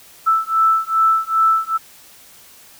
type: beating tone pair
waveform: sine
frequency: 1318.5 / 1321 Hz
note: E6 / E6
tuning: 0 / +3 cents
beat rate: 2.5 Hz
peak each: -16 dBFS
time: 0.26-1.78 s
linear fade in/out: 20 ms
effects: white hiss -45 dBFS RMS until 2.79 s